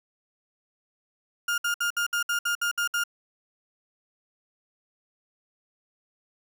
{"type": "tone bursts", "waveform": "35% pulse", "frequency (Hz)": 1413, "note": "F6", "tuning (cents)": 20, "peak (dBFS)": -22, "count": 10, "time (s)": [1.48, 3.038], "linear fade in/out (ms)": 5, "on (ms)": 100, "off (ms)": 62, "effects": []}